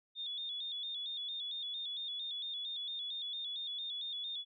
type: tone with vibrato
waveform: sine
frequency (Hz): 3520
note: A7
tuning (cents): 0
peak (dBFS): -38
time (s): 0.15-4.45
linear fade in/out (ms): 50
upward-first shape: square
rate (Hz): 4.4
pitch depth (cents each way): 59
effects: none